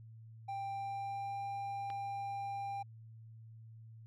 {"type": "tone with pitch glide", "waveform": "triangle", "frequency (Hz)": [789, 795.9], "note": ["G5", "G5"], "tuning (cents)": [11, 26], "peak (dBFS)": -36, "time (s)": [0.48, 2.83], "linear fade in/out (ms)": 10, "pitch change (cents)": 15, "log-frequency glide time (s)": [0.7, 1.44]}
{"type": "click", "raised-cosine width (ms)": 0.3, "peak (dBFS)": -33, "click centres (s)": 1.902}
{"effects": ["added 112 Hz sine -51 dBFS peak until 4.06 s"]}